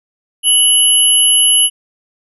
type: tone pair together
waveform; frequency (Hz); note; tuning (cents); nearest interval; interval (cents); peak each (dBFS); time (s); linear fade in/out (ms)
sine; 2960 / 11175; F#7 / F9; 0 / 0; octave + major seventh; 2300; -10; 0.43-1.7; 50
effects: none